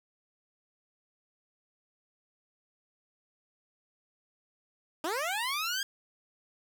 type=linear sweep; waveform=15% pulse; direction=up; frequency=293.7 to 1635 Hz; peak=-24 dBFS; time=5.04-5.83 s; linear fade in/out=2 ms; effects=none